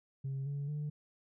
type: tone with pitch steps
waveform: sine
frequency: 135.6 / 142.01 / 148.73 Hz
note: C#3 / C#3 / D3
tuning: -38 / +42 / +22 cents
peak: -33 dBFS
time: 0.24-0.9 s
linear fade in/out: 10 ms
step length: 220 ms
effects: tanh soft clip ceiling -33 dBFS